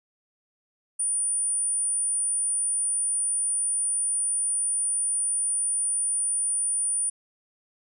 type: tone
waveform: sine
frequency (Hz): 9397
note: D9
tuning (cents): 0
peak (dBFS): -23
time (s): 0.99-7.1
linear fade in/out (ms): 10
effects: none